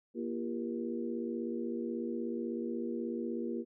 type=harmonic tone with a mistuned harmonic; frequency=79 Hz; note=D#2; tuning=27 cents sharp; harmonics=3 / 4 / 5 / 6; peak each=-37 / -39 / -41 / -43 dBFS; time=0.14-3.65 s; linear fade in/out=50 ms; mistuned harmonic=4; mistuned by=+120 cents; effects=none